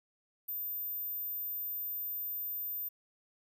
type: tone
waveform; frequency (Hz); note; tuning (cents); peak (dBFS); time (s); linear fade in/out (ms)
sine; 13780; A9; -37; -35; 0.48-2.89; 10
effects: 11-bit